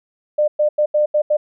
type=tone bursts at uneven times; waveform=sine; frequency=600 Hz; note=D5; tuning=37 cents sharp; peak=-12 dBFS; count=6; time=0.38-0.48 / 0.59-0.69 / 0.78-0.86 / 0.94-1.06 / 1.14-1.22 / 1.3-1.37 s; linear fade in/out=10 ms; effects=none